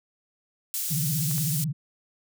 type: high-pass noise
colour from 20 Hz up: pink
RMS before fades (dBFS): -30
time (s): 0.74-1.64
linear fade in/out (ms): 0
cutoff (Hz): 7800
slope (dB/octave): 12
type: tone with vibrato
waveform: sine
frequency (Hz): 150.3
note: D3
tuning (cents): +40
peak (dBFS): -25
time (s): 0.9-1.73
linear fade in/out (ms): 20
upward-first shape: sine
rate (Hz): 16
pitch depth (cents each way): 210
type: clicks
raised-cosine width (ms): 0.3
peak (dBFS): -24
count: 2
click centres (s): 1.313 / 1.381
effects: none